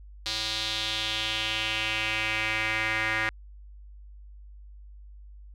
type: tone with band-pass filter sweep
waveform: square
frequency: 109.6 Hz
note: A2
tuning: 6 cents flat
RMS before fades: -29 dBFS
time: 0.26-3.29 s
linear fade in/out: 0 ms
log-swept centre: 4200 to 1900 Hz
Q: 3.3
effects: added 50 Hz sine -44 dBFS peak until 5.54 s